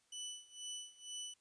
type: tone with tremolo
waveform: 20% pulse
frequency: 2980 Hz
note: F#7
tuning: 12 cents sharp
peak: -37 dBFS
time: 0.12-1.34 s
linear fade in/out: 5 ms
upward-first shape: sine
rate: 2.1 Hz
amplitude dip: 90%
effects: white hiss -75 dBFS RMS until 1.4 s + resampled to 22050 Hz